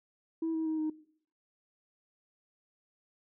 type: tone with pitch steps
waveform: sine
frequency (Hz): 325.6 / 320.6 / 315.6 / 310.7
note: E4 / E4 / D#4 / D#4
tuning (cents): -21 / -48 / +25 / -2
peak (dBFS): -28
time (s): 0.42-0.9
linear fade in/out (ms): 5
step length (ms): 120
effects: noise-tail reverb RT60 0.6 s tail -20 dB re dry + tanh soft clip ceiling -27 dBFS